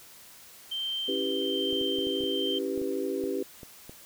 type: tone with tremolo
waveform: sine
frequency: 3132 Hz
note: G7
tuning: 2 cents flat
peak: -29 dBFS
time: 0.71-2.59 s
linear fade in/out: 10 ms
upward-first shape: sine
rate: 1.2 Hz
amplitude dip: 30%
type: chord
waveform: sine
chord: C# half-diminished seventh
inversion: none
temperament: equal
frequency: 277.2 / 329.6 / 392 / 493.9 Hz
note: C#4 / E4 / G4 / B4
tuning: 0 / 0 / 0 / 0 cents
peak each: -34 / -36 / -31 / -35 dBFS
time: 1.08-3.43 s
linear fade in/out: 5 ms
type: clicks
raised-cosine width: 2 ms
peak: -30 dBFS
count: 11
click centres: 1.729 / 1.813 / 1.986 / 2.07 / 2.207 / 2.237 / 2.777 / 2.817 / 3.239 / 3.632 / 3.895 s
effects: white hiss -51 dBFS RMS until 4.05 s